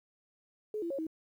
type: tone with pitch steps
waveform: sine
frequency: 426.2 / 338.6 / 549 / 319.2 Hz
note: G#4 / E4 / C#5 / D#4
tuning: +45 / +46 / -17 / +44 cents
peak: -33 dBFS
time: 0.74-1.068 s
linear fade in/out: 2 ms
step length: 82 ms
effects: 11-bit